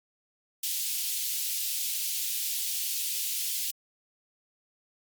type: high-pass noise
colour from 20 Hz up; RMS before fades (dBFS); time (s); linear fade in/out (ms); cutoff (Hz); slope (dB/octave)
white; -31; 0.63-3.71; 5; 2800; 24
effects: Opus 48 kbps